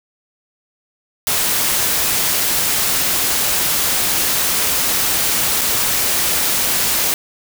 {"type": "noise with dropouts", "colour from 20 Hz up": "white", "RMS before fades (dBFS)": -17, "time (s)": [1.27, 7.14], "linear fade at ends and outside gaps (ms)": 1, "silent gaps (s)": [5.611, 5.615], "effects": []}